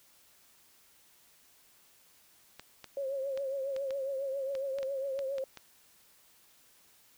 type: clicks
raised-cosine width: 0.2 ms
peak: -27 dBFS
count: 11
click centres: 2.596 / 2.843 / 3.375 / 3.764 / 3.907 / 4.552 / 4.786 / 4.83 / 5.191 / 5.383 / 5.573 s
type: tone with vibrato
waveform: sine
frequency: 543 Hz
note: C#5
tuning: 36 cents flat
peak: -32 dBFS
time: 2.97-5.44 s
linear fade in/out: 2 ms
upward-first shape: triangle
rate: 7.3 Hz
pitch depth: 69 cents each way
effects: white hiss -63 dBFS RMS until 7.17 s